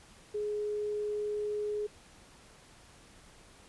sine tone, 418.6 Hz, G#4, 14 cents sharp, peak -31 dBFS, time 0.34-1.87 s, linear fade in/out 10 ms, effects pink hiss -57 dBFS RMS until 3.68 s + resampled to 24000 Hz

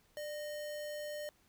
sine tone with sample-and-hold, 595 Hz, D5, 22 cents sharp, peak -39 dBFS, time 0.17-1.29 s, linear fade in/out 0 ms, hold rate 2450 Hz, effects pink hiss -70 dBFS RMS until 1.48 s

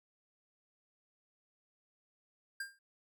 square tone with exponential decay, 1600 Hz, G6, 35 cents sharp, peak -36 dBFS, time 2.6-2.79 s, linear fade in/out 5 ms, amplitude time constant 41 ms, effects none

